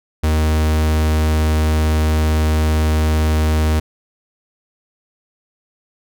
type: tone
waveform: 45% pulse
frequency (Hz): 77.78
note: D#2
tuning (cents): 0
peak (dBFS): -13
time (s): 0.23-3.8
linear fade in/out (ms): 10
effects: none